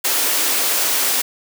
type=high-pass noise; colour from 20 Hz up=white; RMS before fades=-18 dBFS; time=0.04-1.22 s; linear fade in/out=10 ms; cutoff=270 Hz; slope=24 dB/octave; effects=none